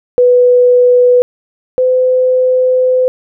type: tone pair in turn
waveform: sine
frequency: 493.9 / 509.3 Hz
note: B4 / C5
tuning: 0 / -47 cents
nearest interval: minor second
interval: 53 cents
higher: second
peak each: -4 / -7 dBFS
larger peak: first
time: 0.18-1.22 / 1.78-3.08 s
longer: second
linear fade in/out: 0 ms
effects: none